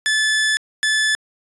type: tone pair in turn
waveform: sawtooth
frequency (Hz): 1736 / 1736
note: A6 / A6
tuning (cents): -24 / -24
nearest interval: unison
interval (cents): 0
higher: neither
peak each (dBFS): -12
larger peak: neither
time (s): 0.06-0.57 / 0.83-1.15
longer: first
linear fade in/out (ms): 0
effects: resampled to 24000 Hz